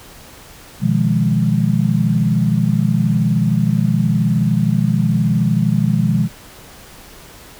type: chord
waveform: sine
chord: F half-diminished seventh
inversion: second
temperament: equal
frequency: 123.47 / 155.56 / 174.61 / 207.7 Hz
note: Cb3 / Eb3 / F3 / Ab3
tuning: 0 / 0 / 0 / 0 cents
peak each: -18 dBFS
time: 0.8-6.29 s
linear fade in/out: 50 ms
effects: pink hiss -40 dBFS RMS until 7.59 s